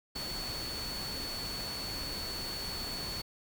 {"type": "tone in noise", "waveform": "sine", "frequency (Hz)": 4435, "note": "C#8", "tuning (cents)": 0, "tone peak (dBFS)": -38, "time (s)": [0.15, 3.22], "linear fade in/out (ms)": 10, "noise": "pink", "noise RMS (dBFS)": -41, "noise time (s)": [0.15, 3.22], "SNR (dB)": 0, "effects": []}